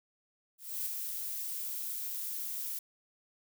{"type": "noise with ADSR envelope", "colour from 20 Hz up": "violet", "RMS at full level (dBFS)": -34, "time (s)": [0.58, 2.79], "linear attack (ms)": 280, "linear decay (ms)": 8, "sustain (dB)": -4, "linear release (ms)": 4, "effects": []}